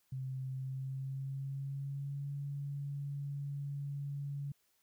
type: tone with pitch glide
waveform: sine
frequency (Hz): 131.4 to 141.65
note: C3 to C#3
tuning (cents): +8 to +38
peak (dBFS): -37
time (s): 0.12-4.52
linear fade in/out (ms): 5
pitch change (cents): +130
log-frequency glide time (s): 0.53-2.31
effects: white hiss -75 dBFS RMS until 4.82 s